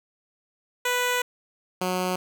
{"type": "tone pair in turn", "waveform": "10% pulse", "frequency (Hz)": [493.9, 183.09], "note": ["B4", "F#3"], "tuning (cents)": [0, -18], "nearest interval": "octave + perfect fourth", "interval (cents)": 1718, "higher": "first", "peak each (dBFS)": [-14, -16], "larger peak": "first", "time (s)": [[0.85, 1.22], [1.81, 2.16]], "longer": "first", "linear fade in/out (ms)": 5, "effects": []}